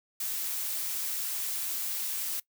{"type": "noise", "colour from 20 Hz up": "blue", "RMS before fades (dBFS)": -33, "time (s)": [0.2, 2.4], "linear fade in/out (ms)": 5, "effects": ["noise-tail reverb RT60 0.1 s tail -21 dB re dry"]}